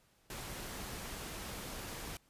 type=noise; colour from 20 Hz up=pink; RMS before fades=-44 dBFS; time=0.3-2.17 s; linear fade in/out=2 ms; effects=pink hiss -70 dBFS RMS until 2.29 s + resampled to 32000 Hz